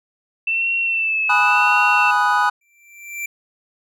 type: tone with vibrato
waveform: sine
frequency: 2663 Hz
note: E7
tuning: 17 cents sharp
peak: -17 dBFS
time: 0.47-2.11 s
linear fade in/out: 5 ms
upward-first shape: sine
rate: 0.92 Hz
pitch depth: 43 cents each way
type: chord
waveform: triangle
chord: G# minor seventh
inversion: none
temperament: equal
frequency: 830.6 / 987.8 / 1244.5 / 1480 Hz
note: G#5 / B5 / D#6 / F#6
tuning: 0 / 0 / 0 / 0 cents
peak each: -18 dBFS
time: 1.29-2.5 s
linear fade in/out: 10 ms
type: tone with exponential growth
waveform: square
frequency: 2349 Hz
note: D7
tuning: in tune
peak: -23 dBFS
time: 2.61-3.26 s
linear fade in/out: 5 ms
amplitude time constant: 140 ms
effects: none